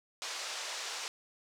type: band-pass noise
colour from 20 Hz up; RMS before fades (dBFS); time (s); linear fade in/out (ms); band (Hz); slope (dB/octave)
white; -40; 0.22-1.08; 0; 480 to 6700; 24
effects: none